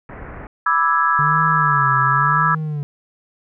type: low-pass noise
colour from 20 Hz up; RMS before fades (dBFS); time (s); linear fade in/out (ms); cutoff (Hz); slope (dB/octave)
pink; -34; 0.09-0.47; 2; 2100; 48
type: chord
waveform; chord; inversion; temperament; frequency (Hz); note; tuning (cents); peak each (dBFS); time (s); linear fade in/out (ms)
sine; E dominant seventh; second; equal; 987.8 / 1174.7 / 1318.5 / 1661.2; B5 / D6 / E6 / G#6; 0 / 0 / 0 / 0; -21 / -20 / -17 / -20; 0.66-2.55; 5
type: tone with vibrato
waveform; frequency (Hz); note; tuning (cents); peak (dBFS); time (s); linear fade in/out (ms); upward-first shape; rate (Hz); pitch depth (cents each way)
triangle; 144.5; D3; -28; -19; 1.19-2.83; 0; sine; 0.93; 150
effects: none